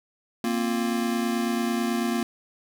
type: chord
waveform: square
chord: Bb suspended second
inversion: none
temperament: just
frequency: 233.1 / 262.2 / 349.6 Hz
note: Bb3 / C4 / F4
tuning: 0 / +4 / +2 cents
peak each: -26 / -32 / -31 dBFS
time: 0.44-2.23 s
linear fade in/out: 2 ms
effects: none